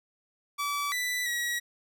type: tone with pitch steps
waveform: sawtooth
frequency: 1151 / 1982 / 1916 Hz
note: D6 / B6 / A#6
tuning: -35 / +6 / +47 cents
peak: -25 dBFS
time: 0.58-1.6 s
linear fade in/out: 20 ms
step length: 340 ms
effects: none